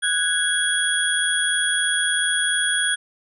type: tone cluster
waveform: sine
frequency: 1489 / 1653 / 3333 / 9590 Hz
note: F#6 / G#6 / G#7 / D9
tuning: +11 / -9 / +5 / +35 cents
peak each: -24 dBFS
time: 0.02-2.96 s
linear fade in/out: 20 ms
effects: none